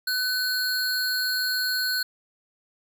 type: tone pair together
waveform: square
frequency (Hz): 1509 / 4268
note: F#6 / C8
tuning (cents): +34 / +34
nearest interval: octave + tritone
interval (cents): 1800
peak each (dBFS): -27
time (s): 0.07-2.03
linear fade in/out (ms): 5
effects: none